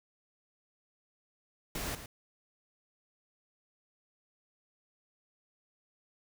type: noise with echo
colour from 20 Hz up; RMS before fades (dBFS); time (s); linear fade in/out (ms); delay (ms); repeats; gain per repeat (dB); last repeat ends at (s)
pink; -37; 1.75-1.95; 2; 110; 1; -10; 2.06
effects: none